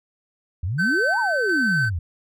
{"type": "exponential two-way sweep", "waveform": "sine", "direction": "up then down", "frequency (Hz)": [77.78, 987.8, 77.78], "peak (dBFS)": -22, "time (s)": [0.63, 1.99], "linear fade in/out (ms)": 5, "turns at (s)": 1.19}
{"type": "tone with tremolo", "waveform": "triangle", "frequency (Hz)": 1534, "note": "G6", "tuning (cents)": -38, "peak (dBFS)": -17, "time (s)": [0.78, 1.9], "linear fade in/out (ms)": 20, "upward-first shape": "square", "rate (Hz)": 1.4, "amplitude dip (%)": 25}
{"effects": []}